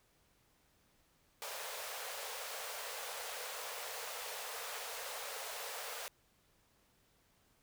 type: high-pass noise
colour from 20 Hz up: pink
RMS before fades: -44 dBFS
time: 1.42-6.08 s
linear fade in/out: 0 ms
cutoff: 440 Hz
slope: 96 dB/octave
effects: pink hiss -72 dBFS RMS until 7.62 s